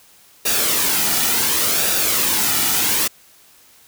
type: noise with flanger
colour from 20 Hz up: white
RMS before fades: -18 dBFS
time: 0.45-3.08 s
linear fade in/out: 10 ms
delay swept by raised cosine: 0.94 to 1.9 ms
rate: 0.69 Hz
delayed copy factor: -0.5
effects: white hiss -50 dBFS RMS until 3.87 s